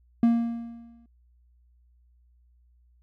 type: tone with exponential decay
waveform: triangle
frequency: 233.1 Hz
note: A#3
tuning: in tune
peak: -13 dBFS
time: 0.23-1.06 s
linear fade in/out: 2 ms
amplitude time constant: 180 ms
effects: added 60 Hz sine -58 dBFS peak until 3.02 s